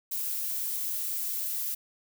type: noise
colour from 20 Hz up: violet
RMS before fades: -32 dBFS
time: 0.11-1.75 s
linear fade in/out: 10 ms
effects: none